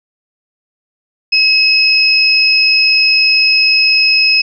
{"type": "tone pair together", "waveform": "sine", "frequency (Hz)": [2569, 5119], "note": ["E7", "D#8"], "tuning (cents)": [-45, 48], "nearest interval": "octave", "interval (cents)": 1193, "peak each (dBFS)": -10, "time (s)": [1.32, 4.42], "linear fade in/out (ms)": 10, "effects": []}